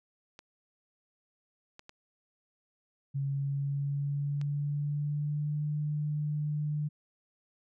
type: clicks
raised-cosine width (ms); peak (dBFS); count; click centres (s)
0.2; -30; 4; 0.391 / 1.794 / 1.894 / 4.414
type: tone with pitch glide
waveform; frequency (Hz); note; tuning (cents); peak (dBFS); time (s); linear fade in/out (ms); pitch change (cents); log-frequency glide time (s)
sine; 138.59 to 149.4; C#3 to D3; 0 to +30; -29; 3.14-6.89; 20; +130; 3.25-5.63
effects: none